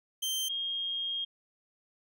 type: tone pair in turn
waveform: sawtooth / sine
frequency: 3136 / 3239 Hz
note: G7 / G#7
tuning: 0 / -44 cents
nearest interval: minor second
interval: 56 cents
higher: second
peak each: -27 / -31 dBFS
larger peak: first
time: 0.22-0.49 / 0.49-1.25 s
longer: second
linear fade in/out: 10 ms
effects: none